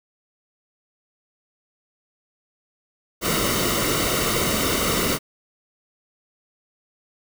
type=noise with comb filter; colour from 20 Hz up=pink; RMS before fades=-22 dBFS; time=3.21-5.19 s; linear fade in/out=50 ms; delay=1.2 ms; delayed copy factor=-0.65; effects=none